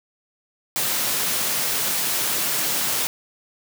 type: high-pass noise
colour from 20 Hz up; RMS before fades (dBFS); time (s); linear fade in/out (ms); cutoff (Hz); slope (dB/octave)
white; -23; 0.76-3.07; 0; 100; 48
effects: none